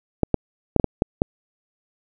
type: clicks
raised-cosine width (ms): 2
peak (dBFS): -3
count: 7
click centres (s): 0.233 / 0.343 / 0.763 / 0.798 / 0.843 / 1.021 / 1.219
effects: none